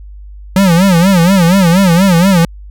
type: tone with vibrato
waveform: square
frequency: 181.3 Hz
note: F#3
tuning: 35 cents flat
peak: -6 dBFS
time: 0.56-2.45 s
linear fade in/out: 2 ms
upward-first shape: sine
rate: 4.2 Hz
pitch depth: 160 cents each way
effects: added 50 Hz sine -28 dBFS peak until 2.7 s